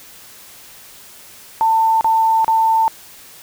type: tone bursts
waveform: sine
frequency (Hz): 894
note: A5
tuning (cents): +27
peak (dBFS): -11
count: 3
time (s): 1.61-2.88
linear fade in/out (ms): 0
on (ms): 400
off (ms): 35
effects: white hiss -41 dBFS RMS until 3.42 s